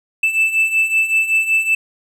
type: beating tone pair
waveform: triangle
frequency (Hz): 2637 / 2642.3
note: E7 / E7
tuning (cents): 0 / +3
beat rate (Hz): 5.3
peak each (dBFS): -18 / -13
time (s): 0.23-1.75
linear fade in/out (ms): 5
effects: none